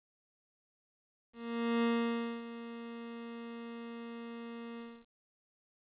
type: tone with ADSR envelope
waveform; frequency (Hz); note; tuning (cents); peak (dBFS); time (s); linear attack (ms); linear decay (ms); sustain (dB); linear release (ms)
30% pulse; 233.1; A#3; 0; -25; 1.33-5.06; 500; 590; -15; 270
effects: resampled to 8000 Hz + 11-bit